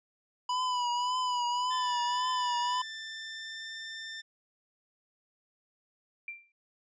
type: tone with vibrato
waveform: square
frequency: 987.8 Hz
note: B5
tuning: in tune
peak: -29 dBFS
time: 0.49-2.82 s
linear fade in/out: 5 ms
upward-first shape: triangle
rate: 1.8 Hz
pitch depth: 53 cents each way
type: tone with pitch glide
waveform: 20% pulse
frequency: 1760 to 1790.8 Hz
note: A6 to A6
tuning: 0 to +30 cents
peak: -34 dBFS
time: 1.7-4.22 s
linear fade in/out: 20 ms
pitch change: +30 cents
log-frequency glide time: 2.08-3.74 s
type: tone with exponential decay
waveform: sine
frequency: 2361 Hz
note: D7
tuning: 9 cents sharp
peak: -34 dBFS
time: 6.28-6.52 s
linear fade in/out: 2 ms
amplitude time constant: 52 ms
effects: resampled to 16000 Hz